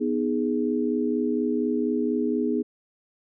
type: chord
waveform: sine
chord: G# minor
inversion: first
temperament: equal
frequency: 246.9 / 311.1 / 415.3 Hz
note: B3 / D#4 / G#4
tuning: 0 / 0 / 0 cents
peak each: -25 / -27 / -27 dBFS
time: 0-2.63 s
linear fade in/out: 20 ms
effects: none